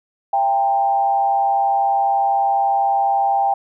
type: tone with frequency modulation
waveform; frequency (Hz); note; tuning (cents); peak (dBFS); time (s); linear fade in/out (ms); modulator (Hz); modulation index
sine; 794; G5; +22; -14; 0.33-3.54; 5; 120; 0.59
effects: none